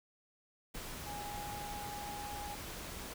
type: tone in noise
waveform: sine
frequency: 824 Hz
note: G#5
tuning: 14 cents flat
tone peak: -43 dBFS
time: 1.06-2.55 s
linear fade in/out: 10 ms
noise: pink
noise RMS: -45 dBFS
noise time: 0.74-3.14 s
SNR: -1 dB
effects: none